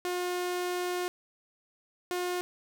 sawtooth tone pair in turn, 358.1 / 358.1 Hz, F4 / F4, +43 / +43 cents, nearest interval unison, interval 0 cents, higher neither, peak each -26 / -26 dBFS, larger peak neither, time 0.05-1.08 / 2.11-2.41 s, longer first, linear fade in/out 0 ms, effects 11-bit

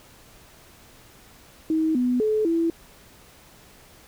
sine tone with pitch steps, 317.5 / 248.4 / 431 / 331.9 Hz, D#4 / B3 / A4 / E4, +35 / +10 / -36 / +12 cents, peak -19 dBFS, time 1.7-2.7 s, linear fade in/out 2 ms, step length 250 ms, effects pink hiss -51 dBFS RMS until 4.07 s

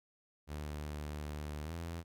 sawtooth tone with pitch glide, 74.7 to 83.85 Hz, D2 to E2, +30 to +30 cents, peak -36 dBFS, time 0.47-2.04 s, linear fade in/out 50 ms, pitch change +200 cents, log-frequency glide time 1.63-1.73 s, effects none

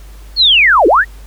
sine linear two-way sweep, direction down then up, 4435 to 302.3 to 1950 Hz, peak -5 dBFS, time 0.36-1.05 s, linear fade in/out 50 ms, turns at 0.87 s, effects added 50 Hz sine -31 dBFS peak until 1.26 s + pink hiss -44 dBFS RMS until 1.26 s

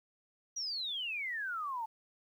sine exponential sweep, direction down, 5870 to 868 Hz, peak -35 dBFS, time 0.56-1.86 s, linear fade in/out 10 ms, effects 11-bit

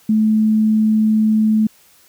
sine tone, 216.9 Hz, A3, 25 cents flat, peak -11 dBFS, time 0.09-1.67 s, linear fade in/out 5 ms, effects white hiss -51 dBFS RMS until 2.08 s

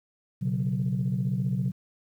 sine chord, B suspended second, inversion none, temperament equal, 123.47 / 138.59 / 185 Hz, B2 / C#3 / F#3, 0 / 0 / 0 cents, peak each -28 dBFS, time 0.41-1.72 s, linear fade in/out 20 ms, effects tanh soft clip ceiling -18 dBFS + 10-bit

